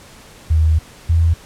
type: tone pair in turn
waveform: sine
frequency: 79.1 / 82.79 Hz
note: D#2 / E2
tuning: +29 / +8 cents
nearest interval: minor second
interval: 79 cents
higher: second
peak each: -10 dBFS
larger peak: neither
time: 0.5-0.79 / 1.09-1.34 s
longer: first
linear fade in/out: 10 ms
effects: pink hiss -42 dBFS RMS until 1.45 s + low-pass 11000 Hz 12 dB/octave